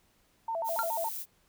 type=tone with vibrato; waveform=sine; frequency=776 Hz; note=G5; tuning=18 cents flat; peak=-30 dBFS; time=0.48-1.09 s; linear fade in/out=5 ms; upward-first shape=square; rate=7.1 Hz; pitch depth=270 cents each way
type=noise; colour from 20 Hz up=violet; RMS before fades=-38 dBFS; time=0.64-1.26 s; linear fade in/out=50 ms
type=tone with exponential decay; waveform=triangle; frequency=1377 Hz; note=F6; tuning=25 cents flat; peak=-23 dBFS; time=0.79-0.89 s; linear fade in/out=0 ms; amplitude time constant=21 ms
effects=pink hiss -68 dBFS RMS until 1.48 s